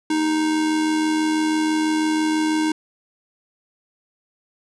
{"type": "tone with amplitude modulation", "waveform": "square", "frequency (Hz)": 311.1, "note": "D#4", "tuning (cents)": 0, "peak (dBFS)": -17, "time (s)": [0.1, 2.72], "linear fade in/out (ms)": 5, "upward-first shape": "sine", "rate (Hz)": 86.1, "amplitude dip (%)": 35, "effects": ["resampled to 22050 Hz", "9-bit"]}